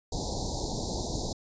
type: band-stop noise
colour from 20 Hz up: pink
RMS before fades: -32 dBFS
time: 0.12-1.33 s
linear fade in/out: 5 ms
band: 940 to 3800 Hz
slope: 96 dB/octave
effects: resampled to 16000 Hz